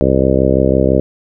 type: harmonic tone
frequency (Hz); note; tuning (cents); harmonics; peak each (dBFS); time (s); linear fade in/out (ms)
66; C2; +16; 1 / 2 / 3 / 4 / 5 / 6 / 7 / 8 / 9; -18 / -18 / -18 / -18 / -18 / -18 / -18 / -18 / -18; 0.01-1; 0
effects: none